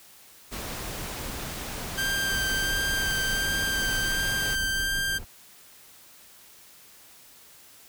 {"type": "noise", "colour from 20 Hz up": "pink", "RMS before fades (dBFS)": -35, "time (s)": [0.51, 4.56], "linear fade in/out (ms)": 20}
{"type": "tone with vibrato", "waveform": "sawtooth", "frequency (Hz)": 1576, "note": "G6", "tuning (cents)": 9, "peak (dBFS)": -22, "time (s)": [1.97, 5.19], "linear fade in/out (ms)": 20, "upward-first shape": "sine", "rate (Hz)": 1.4, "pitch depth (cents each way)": 12}
{"type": "noise with tremolo", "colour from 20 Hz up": "brown", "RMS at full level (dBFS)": -35, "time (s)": [2.3, 5.25], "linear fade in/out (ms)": 20, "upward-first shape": "sine", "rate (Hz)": 6.1, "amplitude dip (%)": 30}
{"effects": ["white hiss -52 dBFS RMS until 7.88 s"]}